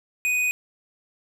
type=tone with tanh clipping; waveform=triangle; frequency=2489 Hz; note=D#7; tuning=in tune; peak=-22 dBFS; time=0.25-0.51 s; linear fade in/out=0 ms; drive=16 dB; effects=none